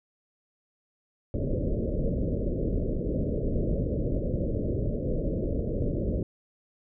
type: low-pass noise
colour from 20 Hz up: pink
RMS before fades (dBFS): -28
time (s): 1.34-6.23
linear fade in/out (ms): 2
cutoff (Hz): 600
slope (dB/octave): 96
effects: none